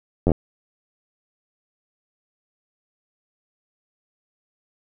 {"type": "slowing click train", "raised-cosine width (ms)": 2, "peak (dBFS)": -5, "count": 5, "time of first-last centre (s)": [0.27, 0.317], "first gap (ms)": 11, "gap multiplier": 1.05, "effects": []}